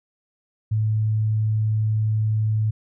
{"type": "tone", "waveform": "sine", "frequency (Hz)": 108.5, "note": "A2", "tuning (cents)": -24, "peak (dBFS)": -18, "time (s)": [0.71, 2.71], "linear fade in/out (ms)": 10, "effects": []}